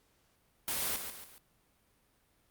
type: noise with echo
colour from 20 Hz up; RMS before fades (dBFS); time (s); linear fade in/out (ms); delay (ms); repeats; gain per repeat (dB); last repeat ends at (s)
white; -34; 0.68-0.96; 0; 140; 3; -7; 1.38
effects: pink hiss -71 dBFS RMS until 2.5 s + Opus 48 kbps